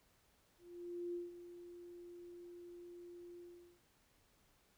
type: tone with ADSR envelope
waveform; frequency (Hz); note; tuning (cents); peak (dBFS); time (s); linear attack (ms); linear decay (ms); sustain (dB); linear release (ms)
sine; 349.2; F4; 0; -39; 0.58-3.81; 560; 170; -12; 410
effects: pink hiss -73 dBFS RMS until 4.77 s